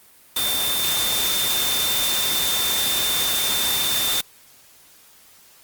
sine tone in noise, 3583 Hz, A7, 31 cents sharp, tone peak -23 dBFS, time 0.36-4.21 s, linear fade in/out 5 ms, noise white, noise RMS -23 dBFS, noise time 0.36-4.21 s, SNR -3 dB, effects white hiss -51 dBFS RMS until 5.63 s + Opus 32 kbps

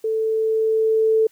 sine tone with level ramp, 441.5 Hz, A4, 6 cents sharp, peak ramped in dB -19 to -13 dBFS, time 0.04-1.27 s, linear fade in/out 5 ms, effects white hiss -58 dBFS RMS until 1.31 s

